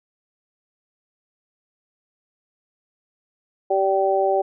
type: harmonic tone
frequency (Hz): 193.6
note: G3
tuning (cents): -21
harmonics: 2 / 3 / 4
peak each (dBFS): -21 / -21 / -21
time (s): 3.7-4.42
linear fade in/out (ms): 10
effects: none